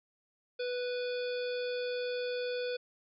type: harmonic tone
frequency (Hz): 493.9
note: B4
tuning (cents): 0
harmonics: 1 / 3 / 5 / 7 / 9 / 10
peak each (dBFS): -33 / -44 / -46 / -47 / -47 / -55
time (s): 0.59-2.77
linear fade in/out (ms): 10
effects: none